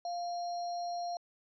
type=tone with sample-and-hold; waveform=sine; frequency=698.5 Hz; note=F5; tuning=in tune; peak=-34 dBFS; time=0.05-1.17 s; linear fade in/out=2 ms; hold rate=4900 Hz; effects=resampled to 16000 Hz